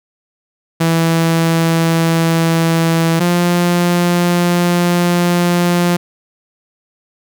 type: tone pair in turn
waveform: sawtooth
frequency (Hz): 164.81 / 174.92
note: E3 / F3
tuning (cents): 0 / +3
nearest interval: minor second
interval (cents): 103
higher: second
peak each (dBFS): -7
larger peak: neither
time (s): 0.8-3.2 / 3.2-5.97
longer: second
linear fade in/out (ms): 10
effects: none